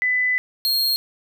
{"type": "tone pair in turn", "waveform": ["sine", "45% pulse"], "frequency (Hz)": [2001, 4245], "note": ["B6", "C8"], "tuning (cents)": [22, 24], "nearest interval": "octave + minor second", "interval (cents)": 1302, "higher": "second", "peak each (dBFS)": -17, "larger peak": "neither", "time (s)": [[0.02, 0.38], [0.65, 0.96]], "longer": "first", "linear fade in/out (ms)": 0, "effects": []}